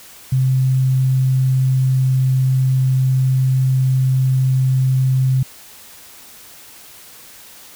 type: tone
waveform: sine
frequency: 130.81 Hz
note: C3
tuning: in tune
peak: -12 dBFS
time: 0.32-5.43 s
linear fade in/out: 5 ms
effects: white hiss -41 dBFS RMS until 7.75 s